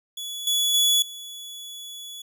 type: tone with level steps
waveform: sawtooth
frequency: 3400 Hz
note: G#7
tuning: 40 cents sharp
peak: -28 / -17 / -14 / -33 dBFS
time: 0.17-2.22 s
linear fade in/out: 5 ms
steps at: 0.47 / 0.74 / 1.02 s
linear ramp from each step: 2 ms
effects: none